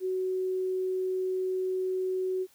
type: tone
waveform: sine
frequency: 372.9 Hz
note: F#4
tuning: 14 cents sharp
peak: -27 dBFS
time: 0-2.47 s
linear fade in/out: 50 ms
effects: white hiss -62 dBFS RMS until 2.54 s